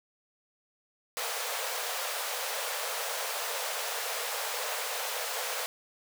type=high-pass noise; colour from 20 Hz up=pink; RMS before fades=-34 dBFS; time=1.17-5.66 s; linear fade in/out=0 ms; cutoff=450 Hz; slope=96 dB/octave; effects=none